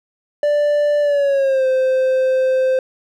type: tone with pitch glide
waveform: triangle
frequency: 587.3 to 520.2 Hz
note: D5 to C5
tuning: 0 to -10 cents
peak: -11 dBFS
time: 0.43-2.79 s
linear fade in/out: 2 ms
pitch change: -210 cents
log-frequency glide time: 1.01-1.67 s
effects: none